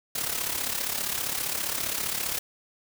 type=noise with amplitude modulation; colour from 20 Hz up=white; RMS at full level=-27 dBFS; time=0.15-2.39 s; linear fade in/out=5 ms; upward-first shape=sine; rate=35.1 Hz; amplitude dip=65%; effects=none